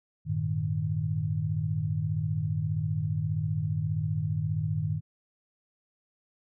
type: tone cluster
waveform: sine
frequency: 96.8 / 111.8 / 153.5 Hz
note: G2 / A2 / D#3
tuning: -21 / +28 / -23 cents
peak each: -32 / -32 / -29 dBFS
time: 0.25-5.01 s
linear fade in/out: 50 ms
effects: none